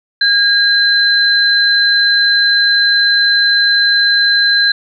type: tone pair together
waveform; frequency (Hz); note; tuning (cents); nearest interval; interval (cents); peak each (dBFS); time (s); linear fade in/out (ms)
sine; 1623 / 4064; G#6 / B7; -40 / +49; octave + major third; 1589; -11; 0.21-4.72; 5
effects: none